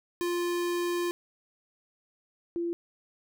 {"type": "tone pair in turn", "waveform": ["square", "sine"], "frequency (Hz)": [349.2, 342], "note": ["F4", "F4"], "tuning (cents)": [0, -36], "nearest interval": "unison", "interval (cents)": 36, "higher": "first", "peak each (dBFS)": -28, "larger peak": "neither", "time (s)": [[0.21, 1.11], [2.56, 2.73]], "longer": "first", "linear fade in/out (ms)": 0, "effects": []}